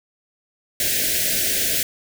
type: band-stop noise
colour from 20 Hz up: white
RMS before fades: -21 dBFS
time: 0.8-1.83 s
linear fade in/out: 2 ms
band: 700 to 1500 Hz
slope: 96 dB/octave
effects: none